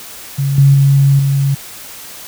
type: tone with level steps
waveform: sine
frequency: 138.59 Hz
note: C#3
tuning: in tune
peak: -12 / -4 / -6 / -10 dBFS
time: 0.38-1.55 s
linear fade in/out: 10 ms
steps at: 0.58 / 0.74 / 1.19 s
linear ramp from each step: 2 ms
effects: white hiss -32 dBFS RMS until 2.27 s